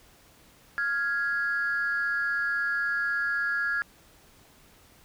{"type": "tone pair together", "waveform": "sine", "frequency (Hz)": [1401, 1664.8], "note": ["F6", "G#6"], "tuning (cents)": [5, 4], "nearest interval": "minor third", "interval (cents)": 299, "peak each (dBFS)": [-28, -26], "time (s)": [0.78, 3.82], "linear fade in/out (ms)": 0, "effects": ["tanh soft clip ceiling -19 dBFS", "pink hiss -57 dBFS RMS until 5.04 s"]}